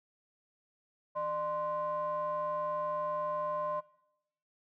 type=ring-modulated tone; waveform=triangle; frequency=220 Hz; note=A3; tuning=in tune; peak=-27 dBFS; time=1.15-3.81 s; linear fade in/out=20 ms; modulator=822 Hz; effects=noise-tail reverb RT60 0.8 s tail -19 dB re dry